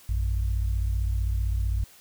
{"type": "tone pair together", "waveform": "sine", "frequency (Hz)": [56.93, 92.5], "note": ["A#1", "F#2"], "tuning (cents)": [-40, 0], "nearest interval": "minor sixth", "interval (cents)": 840, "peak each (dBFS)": [-23, -28], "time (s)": [0.09, 1.84], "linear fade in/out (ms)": 5, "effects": ["tanh soft clip ceiling -17 dBFS", "white hiss -53 dBFS RMS until 2 s"]}